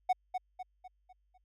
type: tone with echo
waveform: triangle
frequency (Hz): 739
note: F#5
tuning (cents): -2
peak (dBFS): -22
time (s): 0.09-0.13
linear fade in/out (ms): 10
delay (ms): 250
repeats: 5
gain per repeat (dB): -7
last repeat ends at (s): 1.38
effects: added 50 Hz sine -70 dBFS peak until 1.44 s